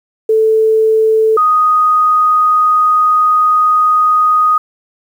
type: tone pair in turn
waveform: sine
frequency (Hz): 440 / 1244.5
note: A4 / D#6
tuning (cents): 0 / 0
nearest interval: octave + tritone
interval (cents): 1800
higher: second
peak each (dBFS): -7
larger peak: neither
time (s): 0.29-1.37 / 1.37-4.58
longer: second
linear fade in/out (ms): 5
effects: 7-bit